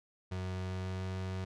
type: tone with pitch glide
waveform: 35% pulse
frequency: 92.5 to 93.74 Hz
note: F#2 to F#2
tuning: 0 to +23 cents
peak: -34 dBFS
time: 0.31-1.45 s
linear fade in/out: 10 ms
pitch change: +23 cents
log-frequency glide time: 0.49-1.12 s
effects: low-pass 6000 Hz 12 dB/octave